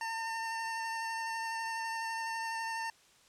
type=tone with vibrato; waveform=25% pulse; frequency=905 Hz; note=A5; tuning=48 cents sharp; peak=-31 dBFS; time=0.01-2.9 s; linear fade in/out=2 ms; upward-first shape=sine; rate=12 Hz; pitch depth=13 cents each way; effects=white hiss -63 dBFS RMS until 3.28 s + low-pass 8000 Hz 12 dB/octave